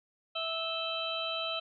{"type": "harmonic tone with a mistuned harmonic", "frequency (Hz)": 656, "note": "E5", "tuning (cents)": -9, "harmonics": [1, 2, 4, 5, 6], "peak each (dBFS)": [-38, -39, -40, -37, -39], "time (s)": [0.35, 1.6], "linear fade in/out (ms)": 10, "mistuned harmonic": 5, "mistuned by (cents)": -89, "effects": []}